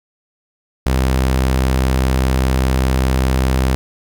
sawtooth tone, 65 Hz, C2, 11 cents flat, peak -9 dBFS, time 0.86-3.75 s, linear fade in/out 0 ms, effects 8-bit

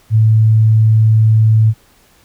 sine tone, 110 Hz, A2, in tune, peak -6 dBFS, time 0.1-1.74 s, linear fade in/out 50 ms, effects pink hiss -50 dBFS RMS until 2.24 s

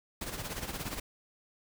pink noise with tremolo, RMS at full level -36 dBFS, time 0.21-1 s, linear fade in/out 5 ms, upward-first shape sine, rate 17 Hz, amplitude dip 65%, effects none

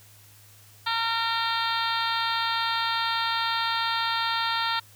harmonic tone with a mistuned harmonic, 457.6 Hz, A#4, 32 cents flat, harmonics 2 / 3 / 4 / 5 / 6 / 7 / 8 / 9 / 10, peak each -29 / -29 / -33 / -38 / -39 / -35 / -32 / -35 / -39 dBFS, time 0.86-4.8 s, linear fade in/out 10 ms, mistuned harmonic 5, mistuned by +23 cents, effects added 103 Hz sine -54 dBFS peak until 4.95 s + white hiss -54 dBFS RMS until 4.95 s

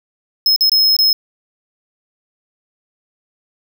square tone with dropouts, 5160 Hz, E8, 38 cents flat, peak -10 dBFS, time 0.46-1.13 s, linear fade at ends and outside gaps 2 ms, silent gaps 0.562-0.608 / 0.696-0.717 / 0.966-0.988 s, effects none

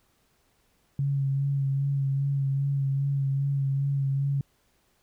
sine tone with vibrato, 138.2 Hz, C#3, 5 cents flat, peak -23 dBFS, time 0.99-4.41 s, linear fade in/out 2 ms, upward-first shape sine, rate 2.5 Hz, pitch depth 24 cents each way, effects pink hiss -68 dBFS RMS until 5.02 s

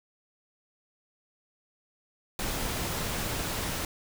pink noise, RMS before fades -32 dBFS, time 2.39-3.85 s, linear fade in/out 2 ms, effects none

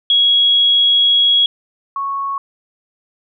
sine tone pair in turn, 3322 / 1105.1 Hz, G#7 / C#6, 0 / -6 cents, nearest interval octave + perfect fifth, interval 1906 cents, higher first, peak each -9 / -18 dBFS, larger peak first, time 0.1-1.46 / 1.96-2.38 s, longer first, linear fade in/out 2 ms, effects none

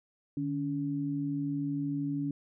sine tone pair together, 149.54 / 282.3 Hz, D3 / C#4, +32 / +32 cents, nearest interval major seventh, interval 1100 cents, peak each -35 / -31 dBFS, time 0.37-2.31 s, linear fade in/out 2 ms, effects none

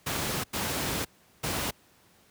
pink noise bursts at uneven times, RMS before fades -30 dBFS, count 3, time 0.06-0.44 / 0.53-1.05 / 1.43-1.71 s, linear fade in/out 10 ms, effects pink hiss -61 dBFS RMS until 2.3 s + high-pass 80 Hz 12 dB/octave

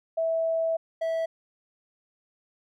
sine / triangle tone pair in turn, 654 / 654 Hz, E5 / E5, -14 / -14 cents, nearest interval unison, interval 0 cents, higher neither, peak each -23 dBFS, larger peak neither, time 0.17-0.77 / 1.01-1.26 s, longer first, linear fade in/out 10 ms, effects none

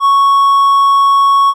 triangle tone, 1108.7 Hz, C#6, in tune, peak -4 dBFS, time 0-1.54 s, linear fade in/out 50 ms, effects none

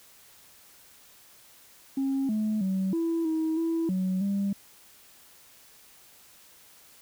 sine tone with pitch steps, 270.6 / 215.1 / 190.3 / 331.6 / 318.6 / 329.5 / 186.6 / 198.7 Hz, C#4 / A3 / F#3 / E4 / D#4 / E4 / F#3 / G3, -42 / -39 / +49 / +10 / +41 / -1 / +15 / +24 cents, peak -23 dBFS, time 1.97-4.53 s, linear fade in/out 5 ms, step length 320 ms, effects tanh soft clip ceiling -22 dBFS + white hiss -55 dBFS RMS until 7.01 s

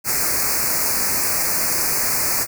white band-stop noise, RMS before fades -20 dBFS, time 0.04-2.47 s, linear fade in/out 50 ms, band 2500 to 4400 Hz, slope 96 dB/octave, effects none

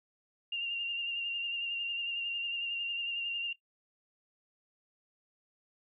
sine tone with vibrato, 2786 Hz, F7, 5 cents flat, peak -32 dBFS, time 0.52-3.53 s, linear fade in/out 5 ms, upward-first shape sine, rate 11 Hz, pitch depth 28 cents each way, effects noise-tail reverb RT60 0.1 s tail -17 dB re dry

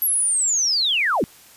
sine linear sweep, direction down, 11700 to 156.4 Hz, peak -17 dBFS, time 0.02-1.24 s, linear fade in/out 0 ms, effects white hiss -48 dBFS RMS until 1.56 s + resampled to 32000 Hz

